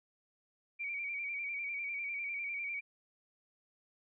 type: tone with vibrato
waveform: sine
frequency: 2314 Hz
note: D7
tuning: 26 cents flat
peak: -36 dBFS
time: 0.79-2.81 s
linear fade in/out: 20 ms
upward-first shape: square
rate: 10 Hz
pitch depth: 43 cents each way
effects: none